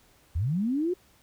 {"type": "linear sweep", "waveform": "sine", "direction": "up", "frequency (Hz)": [68.6, 372.5], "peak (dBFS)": -24, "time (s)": [0.35, 0.94], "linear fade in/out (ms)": 10, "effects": ["pink hiss -61 dBFS RMS until 1.22 s"]}